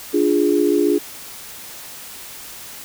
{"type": "chord", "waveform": "sine", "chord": "D diminished", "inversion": "none", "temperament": "equal", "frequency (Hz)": [293.7, 349.2, 415.3], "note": ["D4", "F4", "Ab4"], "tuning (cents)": [0, 0, 0], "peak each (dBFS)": -18, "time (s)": [0.13, 0.99], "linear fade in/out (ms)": 20, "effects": ["white hiss -36 dBFS RMS until 2.84 s"]}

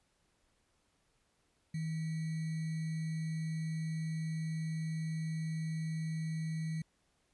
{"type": "tone with sample-and-hold", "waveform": "sine", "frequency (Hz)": 160, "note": "D#3", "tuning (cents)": 49, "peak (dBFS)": -34, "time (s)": [1.74, 6.82], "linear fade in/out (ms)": 5, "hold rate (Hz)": 2100, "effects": ["pink hiss -75 dBFS RMS until 7.33 s", "resampled to 24000 Hz"]}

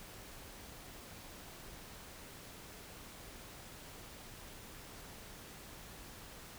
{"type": "silence", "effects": ["pink hiss -52 dBFS RMS until 6.58 s"]}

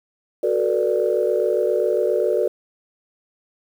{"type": "chord", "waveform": "sine", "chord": "B minor seventh", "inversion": "second", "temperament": "equal with one note detuned", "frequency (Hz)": [370, 440, 487.4, 587.3], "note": ["F#4", "A4", "B4", "D5"], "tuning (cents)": [0, 0, -23, 0], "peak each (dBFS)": -22, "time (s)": [0.43, 2.48], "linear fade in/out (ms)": 5, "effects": ["tanh soft clip ceiling -7 dBFS", "8-bit"]}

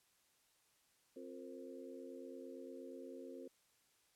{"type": "harmonic tone with a mistuned harmonic", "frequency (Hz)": 88, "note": "F2", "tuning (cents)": 14, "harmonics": [3, 4, 5, 6], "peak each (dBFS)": [-53, -54, -54, -55], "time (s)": [1.16, 3.48], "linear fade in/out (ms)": 5, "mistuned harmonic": 5, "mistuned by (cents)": 74, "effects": ["white hiss -75 dBFS RMS until 4.15 s", "low-pass 12000 Hz 12 dB/octave"]}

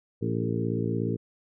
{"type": "harmonic tone with a mistuned harmonic", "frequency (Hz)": 56.9, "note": "A#1", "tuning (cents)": -41, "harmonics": [2, 3, 4, 5, 6, 7, 8], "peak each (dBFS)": [-30, -32, -33, -34, -35, -35, -36], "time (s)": [0.21, 1.17], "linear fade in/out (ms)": 20, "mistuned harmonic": 7, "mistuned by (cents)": 27, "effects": []}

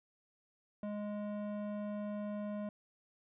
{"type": "tone with band-pass filter", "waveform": "square", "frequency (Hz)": 207.7, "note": "G#3", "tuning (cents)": 0, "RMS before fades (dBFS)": -40, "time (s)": [0.83, 2.69], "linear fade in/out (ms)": 2, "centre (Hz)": 430, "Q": 1.8, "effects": ["resampled to 8000 Hz"]}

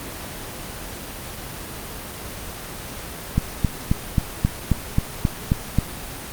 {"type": "click train", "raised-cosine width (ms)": 5, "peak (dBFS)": -4, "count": 10, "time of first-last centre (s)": [3.38, 5.786], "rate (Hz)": 3.74, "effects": ["pink hiss -33 dBFS RMS until 6.32 s", "Opus 24 kbps"]}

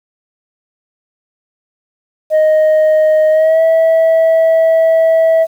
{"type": "tone with pitch glide", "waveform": "sine", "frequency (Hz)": [622.3, 650.6], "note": ["D#5", "E5"], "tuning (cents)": [0, -23], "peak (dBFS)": -4, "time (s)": [2.3, 5.47], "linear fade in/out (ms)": 50, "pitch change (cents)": 77, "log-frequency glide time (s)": [3.3, 3.62], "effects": ["tanh soft clip ceiling -6 dBFS", "7-bit"]}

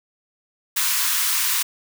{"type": "high-pass noise", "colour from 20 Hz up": "white", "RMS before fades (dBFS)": -21, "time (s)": [0.76, 1.63], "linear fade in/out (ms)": 10, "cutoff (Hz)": 930, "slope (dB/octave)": 96, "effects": []}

